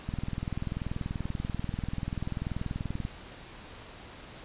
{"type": "click train", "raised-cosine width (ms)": 5, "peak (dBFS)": -20, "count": 62, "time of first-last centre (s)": [0.09, 3.051], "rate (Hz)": 20.6, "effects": ["pink hiss -47 dBFS RMS until 4.44 s", "resampled to 8000 Hz"]}